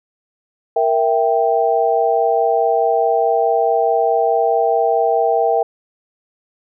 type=chord; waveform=sine; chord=E diminished; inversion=second; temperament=equal; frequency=466.2 / 659.3 / 784 Hz; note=Bb4 / E5 / G5; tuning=0 / 0 / 0 cents; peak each=-17 dBFS; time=0.76-5.63 s; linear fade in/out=5 ms; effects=none